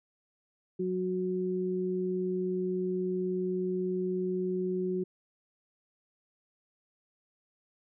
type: tone pair together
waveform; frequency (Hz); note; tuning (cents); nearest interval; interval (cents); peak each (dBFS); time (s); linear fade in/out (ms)
sine; 183.8 / 367.4; F#3 / F#4; -11 / -12; octave; 1199; -33 / -30; 0.79-5.04; 10
effects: none